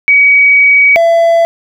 sine / triangle tone pair in turn, 2264 / 670.8 Hz, C#7 / E5, +36 / +30 cents, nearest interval octave + major sixth, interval 2106 cents, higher first, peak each -3 dBFS, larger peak neither, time 0.08-0.96 / 0.96-1.45 s, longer first, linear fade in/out 0 ms, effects none

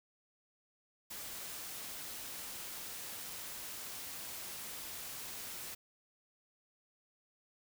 white noise, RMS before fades -45 dBFS, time 1.1-5.75 s, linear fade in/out 10 ms, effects none

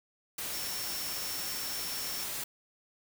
sine tone in noise, 5440 Hz, F8, 46 cents flat, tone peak -40 dBFS, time 0.53-2.24 s, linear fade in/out 5 ms, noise white, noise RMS -37 dBFS, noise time 0.38-2.44 s, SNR -6 dB, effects none

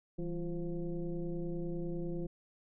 sine tone with frequency modulation, 165 Hz, E3, 2 cents sharp, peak -34 dBFS, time 0.18-2.27 s, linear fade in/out 10 ms, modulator 180 Hz, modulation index 1.4, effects none

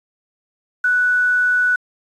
sine tone with quantisation, 1481 Hz, F#6, 1 cent sharp, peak -13 dBFS, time 0.84-1.76 s, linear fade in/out 5 ms, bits 7, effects resampled to 24000 Hz

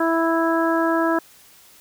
harmonic tone, 329.4 Hz, E4, 1 cent flat, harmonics 1 / 2 / 3 / 4 / 5, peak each -20 / -23 / -25 / -26 / -27 dBFS, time 0-1.19 s, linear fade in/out 5 ms, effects white hiss -50 dBFS RMS until 1.8 s

